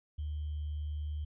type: tone with sample-and-hold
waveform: sine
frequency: 74.9 Hz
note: D2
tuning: 35 cents sharp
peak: -34 dBFS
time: 0.18-1.25 s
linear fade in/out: 10 ms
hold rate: 3150 Hz
effects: resampled to 11025 Hz